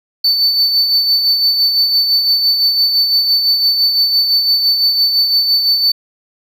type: tone with tremolo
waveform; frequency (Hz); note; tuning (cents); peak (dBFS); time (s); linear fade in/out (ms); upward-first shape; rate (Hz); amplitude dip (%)
triangle; 4517; C#8; +32; -7; 0.24-5.92; 5; sine; 5.9; 45
effects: none